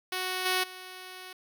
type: tone with level steps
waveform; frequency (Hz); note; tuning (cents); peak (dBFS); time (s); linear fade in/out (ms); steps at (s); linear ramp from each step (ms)
5% pulse; 370; F#4; 0; -19 / -14 / -31; 0.12-1.33; 5; 0.45 / 0.63; 10
effects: none